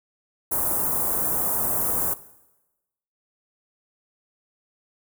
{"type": "band-stop noise", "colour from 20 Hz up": "white", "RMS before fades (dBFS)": -24, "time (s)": [0.51, 2.14], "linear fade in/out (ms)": 10, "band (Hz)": [1200, 9600], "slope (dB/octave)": 24, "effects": ["noise-tail reverb RT60 1.0 s tail -17 dB re dry"]}